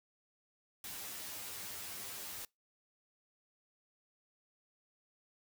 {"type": "noise with comb filter", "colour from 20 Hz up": "white", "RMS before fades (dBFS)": -45, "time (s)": [0.84, 2.45], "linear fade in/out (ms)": 2, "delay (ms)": 9.9, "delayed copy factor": 0.75, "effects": ["noise-tail reverb RT60 0.2 s tail -25 dB re dry"]}